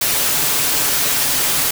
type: noise with comb filter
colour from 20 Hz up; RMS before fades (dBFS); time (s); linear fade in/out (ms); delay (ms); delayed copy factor
white; -17; 0.01-1.71; 5; 7; +0.5
effects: none